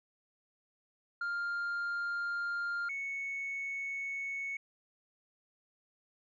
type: tone pair in turn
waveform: sine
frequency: 1400 / 2213 Hz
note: F6 / C#7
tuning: +4 / -3 cents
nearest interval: minor sixth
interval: 793 cents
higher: second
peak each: -30 / -34 dBFS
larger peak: first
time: 1.21-2.89 / 2.89-4.57 s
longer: neither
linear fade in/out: 5 ms
effects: tanh soft clip ceiling -32 dBFS